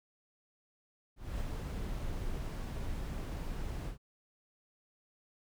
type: noise with ADSR envelope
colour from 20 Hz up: brown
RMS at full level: -35 dBFS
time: 1.16-3.98 s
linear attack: 250 ms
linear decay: 6 ms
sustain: -3 dB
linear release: 110 ms
effects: none